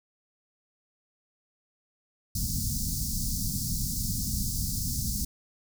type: band-stop noise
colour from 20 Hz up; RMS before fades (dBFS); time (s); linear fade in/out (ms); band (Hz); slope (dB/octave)
pink; -30; 2.35-5.25; 5; 240 to 4700; 48
effects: none